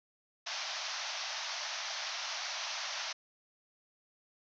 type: band-pass noise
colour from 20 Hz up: white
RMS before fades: -39 dBFS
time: 0.46-3.13 s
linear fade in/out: 10 ms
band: 590 to 6200 Hz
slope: 96 dB/octave
effects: none